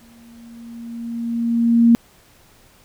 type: tone with exponential growth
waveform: sine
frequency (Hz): 233.1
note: A#3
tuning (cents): 0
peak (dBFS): -7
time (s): 0.01-1.95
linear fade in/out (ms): 0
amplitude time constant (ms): 420
effects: pink hiss -52 dBFS RMS until 2.84 s